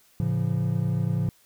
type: chord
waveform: triangle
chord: A augmented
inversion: none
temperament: equal with one note detuned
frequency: 110 / 138.59 / 170.63 Hz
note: A2 / C#3 / E#3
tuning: 0 / 0 / -40 cents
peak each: -25 dBFS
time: 0.2-1.29 s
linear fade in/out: 0 ms
effects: white hiss -60 dBFS RMS until 1.45 s